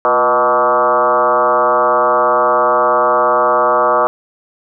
sine tone with frequency modulation, 880 Hz, A5, in tune, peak -9 dBFS, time 0.05-4.07 s, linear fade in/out 0 ms, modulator 131 Hz, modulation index 3.2, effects none

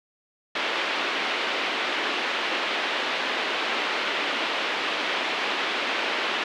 white band-pass noise, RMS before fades -27 dBFS, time 0.55-6.44 s, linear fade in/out 5 ms, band 270 to 3300 Hz, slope 24 dB/octave, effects none

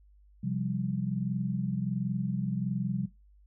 sine chord, C suspended fourth, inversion none, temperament equal, 130.81 / 174.61 / 196 Hz, C3 / F3 / G3, 0 / 0 / 0 cents, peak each -33 dBFS, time 0.43-3.06 s, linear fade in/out 10 ms, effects noise-tail reverb RT60 0.2 s tail -17 dB re dry + added 50 Hz sine -56 dBFS peak until 3.46 s

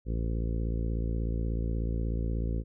harmonic tone, 56.5 Hz, A1, 47 cents sharp, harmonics 1 / 2 / 3 / 4 / 5 / 6 / 7 / 8 / 9, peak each -29 / -35 / -39 / -41 / -43 / -45 / -46 / -47 / -48 dBFS, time 0.05-2.64 s, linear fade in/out 50 ms, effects none

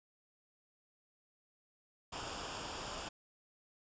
pink noise with comb filter, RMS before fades -43 dBFS, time 2.12-3.09 s, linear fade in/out 10 ms, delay 0.49 ms, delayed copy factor -0.6, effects resampled to 16000 Hz

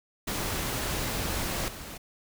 pink noise with level steps, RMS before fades -31 / -41 dBFS, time 0.27-1.98 s, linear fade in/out 10 ms, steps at 1.68 s, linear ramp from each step 2 ms, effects none

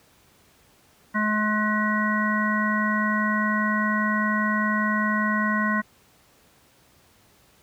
harmonic tone, 212.5 Hz, G#3, 40 cents sharp, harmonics 1 / 3 / 5 / 7 / 9, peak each -24 / -34 / -27 / -28 / -27 dBFS, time 1.14-5.82 s, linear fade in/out 20 ms, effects pink hiss -58 dBFS RMS until 7.62 s + high-pass 60 Hz 12 dB/octave

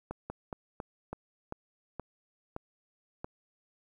slowing click train, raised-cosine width 1 ms, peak -23 dBFS, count 9, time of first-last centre 0.11-3.245 s, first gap 190 ms, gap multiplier 1.2, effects 10-bit

